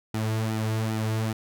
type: tone with flanger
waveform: sawtooth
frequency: 110 Hz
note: A2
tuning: in tune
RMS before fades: -27 dBFS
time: 0.14-1.33 s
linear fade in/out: 5 ms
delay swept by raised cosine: 1.8 to 4 ms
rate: 2.5 Hz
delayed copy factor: -0.65
effects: none